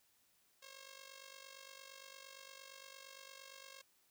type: tone with amplitude modulation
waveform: 5% pulse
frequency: 540 Hz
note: C#5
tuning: 45 cents flat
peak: -39 dBFS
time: 0.62-3.82 s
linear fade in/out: 10 ms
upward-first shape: sine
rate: 48.7 Hz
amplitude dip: 75%
effects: white hiss -74 dBFS RMS until 4.1 s